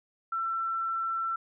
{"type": "tone", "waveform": "sine", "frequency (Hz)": 1343, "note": "E6", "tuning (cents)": 32, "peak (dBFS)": -28, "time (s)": [0.32, 1.36], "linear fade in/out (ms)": 5, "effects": []}